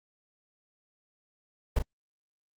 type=noise with echo; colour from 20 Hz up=brown; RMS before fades=-24 dBFS; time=1.76-1.79 s; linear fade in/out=5 ms; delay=35 ms; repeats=1; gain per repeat=-7 dB; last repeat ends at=1.825 s; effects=Opus 32 kbps